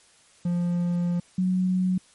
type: tone pair in turn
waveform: triangle / sine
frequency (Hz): 174.61 / 184.35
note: F3 / F#3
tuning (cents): 0 / -6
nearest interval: minor second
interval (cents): 94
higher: second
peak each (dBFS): -20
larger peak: neither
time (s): 0.45-1.2 / 1.38-1.98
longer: first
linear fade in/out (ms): 5
effects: white hiss -57 dBFS RMS until 2.14 s + MP3 48 kbps